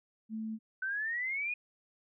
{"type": "tone", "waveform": "sine", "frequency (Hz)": 220, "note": "A3", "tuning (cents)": 0, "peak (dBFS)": -35, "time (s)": [0.29, 0.59], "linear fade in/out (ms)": 50}
{"type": "exponential sweep", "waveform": "sine", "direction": "up", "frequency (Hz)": [1508, 2489], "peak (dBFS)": -32, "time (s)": [0.82, 1.54], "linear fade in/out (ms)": 5}
{"effects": []}